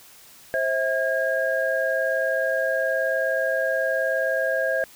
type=tone cluster; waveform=sine; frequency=529 / 648 / 1628 Hz; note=C5 / E5 / G#6; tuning=+19 / -30 / -35 cents; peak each=-25 dBFS; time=0.54-4.84 s; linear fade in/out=0 ms; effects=white hiss -49 dBFS RMS until 4.95 s